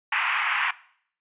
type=band-pass noise; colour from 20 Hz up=white; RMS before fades=-25 dBFS; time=0.12-0.71 s; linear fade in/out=5 ms; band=880 to 2700 Hz; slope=48 dB/octave; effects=noise-tail reverb RT60 0.6 s tail -19 dB re dry + resampled to 8000 Hz